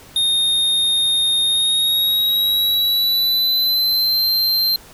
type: tone with pitch glide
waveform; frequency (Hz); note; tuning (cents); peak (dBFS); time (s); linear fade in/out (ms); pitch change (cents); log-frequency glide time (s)
square; 3690 to 4142; A#7 to C8; -18 to -18; -15; 0.16-4.76; 2; +200; 1.45-4.26
effects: pink hiss -43 dBFS RMS until 4.93 s